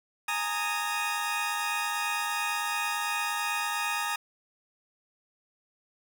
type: chord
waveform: 20% pulse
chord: Ab suspended second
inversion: none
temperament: equal with one note detuned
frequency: 830.6 / 919.5 / 1244.5 Hz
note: Ab5 / Bb5 / Eb6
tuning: 0 / -24 / 0 cents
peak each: -29 / -28 / -27 dBFS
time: 0.28-4.16 s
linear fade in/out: 5 ms
effects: none